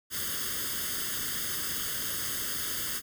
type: noise with comb filter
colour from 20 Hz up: white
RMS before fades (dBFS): -33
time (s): 0.1-3.02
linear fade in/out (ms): 50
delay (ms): 0.61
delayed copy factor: +0.85
effects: none